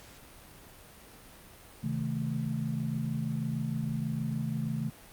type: chord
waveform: sine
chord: A diminished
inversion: first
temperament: just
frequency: 132 / 158.4 / 220 Hz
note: C3 / Eb3 / A3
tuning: +16 / +31 / 0 cents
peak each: -34 dBFS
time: 1.83-4.9 s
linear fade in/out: 10 ms
effects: pink hiss -52 dBFS RMS until 5.12 s + Opus 48 kbps